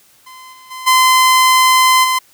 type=tone with level steps; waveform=sawtooth; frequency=1030 Hz; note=C6; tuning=28 cents flat; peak=-31 / -35 / -23 / -4 / -9 dBFS; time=0.26-2.19 s; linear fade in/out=10 ms; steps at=0.52 / 0.7 / 0.86 / 2.03 s; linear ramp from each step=20 ms; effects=white hiss -50 dBFS RMS until 2.33 s